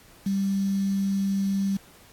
sine tone with quantisation, 196 Hz, G3, in tune, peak -22 dBFS, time 0.26-1.77 s, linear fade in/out 5 ms, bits 7, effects pink hiss -53 dBFS RMS until 2.12 s + AAC 64 kbps

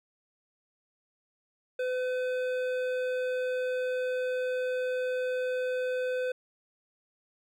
sine tone with hard clipping, 506 Hz, B4, 42 cents sharp, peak -30 dBFS, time 1.79-6.32 s, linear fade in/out 5 ms, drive 11 dB, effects none

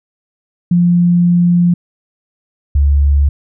sine tone pair in turn, 174.61 / 71.08 Hz, F3 / C#2, 0 / +44 cents, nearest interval octave + major third, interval 1556 cents, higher first, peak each -7 dBFS, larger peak neither, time 0.71-1.74 / 2.75-3.29 s, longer first, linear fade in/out 5 ms, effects none

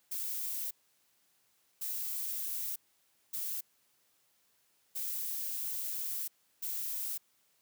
violet noise bursts at uneven times, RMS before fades -37 dBFS, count 5, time 0.11-0.71 / 1.81-2.76 / 3.33-3.61 / 4.95-6.28 / 6.62-7.18 s, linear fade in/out 10 ms, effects white hiss -72 dBFS RMS until 7.61 s + high-pass 80 Hz 12 dB/octave

